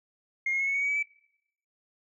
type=tone with pitch steps; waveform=sine; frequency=2131 / 2156 / 2181 / 2206 / 2232 / 2258 / 2284 / 2310 Hz; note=C7 / C#7 / C#7 / C#7 / C#7 / C#7 / D7 / D7; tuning=+31 / -49 / -29 / -9 / +11 / +31 / -49 / -29 cents; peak=-24 dBFS; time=0.46-1.028 s; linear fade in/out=5 ms; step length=71 ms; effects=noise-tail reverb RT60 0.8 s tail -25 dB re dry + tanh soft clip ceiling -21 dBFS